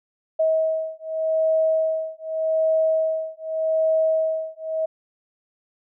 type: beating tone pair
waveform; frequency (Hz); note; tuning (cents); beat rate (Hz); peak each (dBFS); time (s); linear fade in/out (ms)
sine; 638 / 638.84; D#5 / D#5; +43 / +46; 0.84; -22 / -22; 0.39-4.86; 10
effects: none